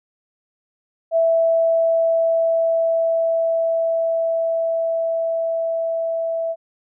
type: tone with level ramp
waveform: sine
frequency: 659.3 Hz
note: E5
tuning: in tune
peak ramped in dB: -13 to -20 dBFS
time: 1.11-6.56 s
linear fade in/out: 50 ms
effects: none